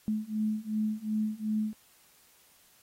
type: beating tone pair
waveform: sine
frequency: 213.7 / 216.4 Hz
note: G#3 / A3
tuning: +50 / -29 cents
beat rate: 2.7 Hz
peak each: -32 / -31 dBFS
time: 0.08-1.73 s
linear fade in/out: 0 ms
effects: white hiss -62 dBFS RMS until 2.82 s + AAC 48 kbps